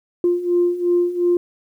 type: beating tone pair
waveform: sine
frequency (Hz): 349.2 / 352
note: F4 / F4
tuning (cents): 0 / +14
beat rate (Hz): 2.8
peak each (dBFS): -20 / -16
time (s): 0.24-1.37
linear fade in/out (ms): 2
effects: tanh soft clip ceiling -8 dBFS + 9-bit